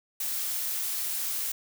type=noise; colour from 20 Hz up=blue; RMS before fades=-31 dBFS; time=0.2-1.52 s; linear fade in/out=5 ms; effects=none